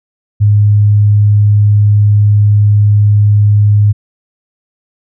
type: tone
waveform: sine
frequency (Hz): 103.83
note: G#2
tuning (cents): 0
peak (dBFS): -4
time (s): 0.4-3.93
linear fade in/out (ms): 20
effects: none